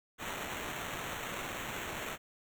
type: noise with sample-and-hold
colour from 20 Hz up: blue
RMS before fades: -40 dBFS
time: 0.18-2.18 s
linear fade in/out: 50 ms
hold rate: 4900 Hz
effects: none